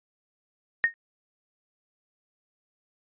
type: tone with exponential decay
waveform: sine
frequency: 1851 Hz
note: A#6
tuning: 13 cents flat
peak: -14 dBFS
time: 0.84-0.94 s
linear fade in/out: 0 ms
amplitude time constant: 21 ms
effects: resampled to 8000 Hz